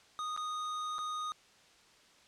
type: tone with dropouts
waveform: square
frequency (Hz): 1239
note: D#6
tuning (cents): -8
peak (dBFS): -36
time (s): 0.19-1.32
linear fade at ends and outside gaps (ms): 0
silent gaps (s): 0.364-0.375 / 0.983-0.989
effects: white hiss -62 dBFS RMS until 2.27 s + low-pass 6000 Hz 12 dB/octave